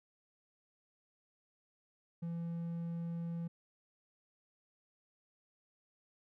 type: tone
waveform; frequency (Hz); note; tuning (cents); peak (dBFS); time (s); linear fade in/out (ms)
triangle; 168.6; E3; +39; -35; 2.22-3.48; 10
effects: none